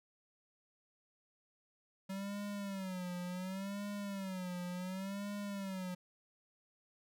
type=tone with vibrato; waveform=square; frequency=190.6 Hz; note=G3; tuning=48 cents flat; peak=-40 dBFS; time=2.09-5.95 s; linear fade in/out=10 ms; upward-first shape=sine; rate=0.69 Hz; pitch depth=120 cents each way; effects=none